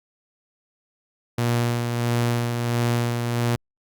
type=tone with tremolo; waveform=sawtooth; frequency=119.1 Hz; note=A#2; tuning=38 cents sharp; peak=-15 dBFS; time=1.38-3.56 s; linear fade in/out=5 ms; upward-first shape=sine; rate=1.5 Hz; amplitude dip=40%; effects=Opus 48 kbps